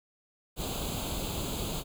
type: noise with comb filter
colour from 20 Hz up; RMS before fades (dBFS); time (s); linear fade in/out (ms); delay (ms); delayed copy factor
pink; -34; 0.56-1.84; 50; 0.27; +0.8
effects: none